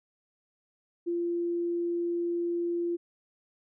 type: tone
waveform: sine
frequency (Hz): 344.3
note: F4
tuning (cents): -25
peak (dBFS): -27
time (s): 1.06-2.97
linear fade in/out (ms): 20
effects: none